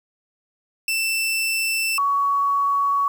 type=tone pair in turn; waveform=sawtooth / sine; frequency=2666 / 1123 Hz; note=E7 / C#6; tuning=+19 / +22 cents; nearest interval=octave + minor third; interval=1497 cents; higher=first; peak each=-17 dBFS; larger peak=neither; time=0.88-1.98 / 1.98-3.08 s; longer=neither; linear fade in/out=2 ms; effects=8-bit